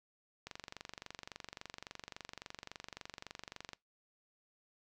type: click train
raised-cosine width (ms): 0.2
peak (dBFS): -27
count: 78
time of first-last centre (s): 0.47-3.733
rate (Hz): 23.6
effects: noise-tail reverb RT60 0.2 s tail -23 dB re dry